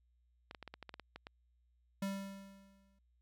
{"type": "clicks", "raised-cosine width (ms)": 0.3, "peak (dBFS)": -31, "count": 11, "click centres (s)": [0.511, 0.548, 0.627, 0.677, 0.74, 0.827, 0.893, 0.941, 0.997, 1.16, 1.269]}
{"type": "tone with exponential decay", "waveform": "square", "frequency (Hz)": 196, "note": "G3", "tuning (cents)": 0, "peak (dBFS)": -35, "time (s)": [2.02, 2.99], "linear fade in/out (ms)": 5, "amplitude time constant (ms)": 210}
{"effects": ["added 60 Hz sine -70 dBFS peak until 3.21 s"]}